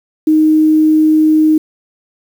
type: tone with quantisation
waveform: sine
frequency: 311.1 Hz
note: D#4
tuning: in tune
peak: -6 dBFS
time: 0.27-1.58 s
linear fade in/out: 5 ms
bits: 6
effects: none